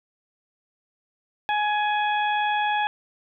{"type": "harmonic tone", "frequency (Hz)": 838, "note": "G#5", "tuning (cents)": 15, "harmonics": [1, 2, 3, 4], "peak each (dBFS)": [-22, -28, -32, -34], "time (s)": [1.49, 2.87], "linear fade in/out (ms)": 0, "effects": []}